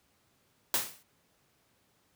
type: noise with exponential decay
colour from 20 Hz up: white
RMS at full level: -25 dBFS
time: 0.74-1.03 s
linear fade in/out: 1 ms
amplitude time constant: 61 ms
effects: pink hiss -70 dBFS RMS until 2.15 s + high-pass 80 Hz 12 dB/octave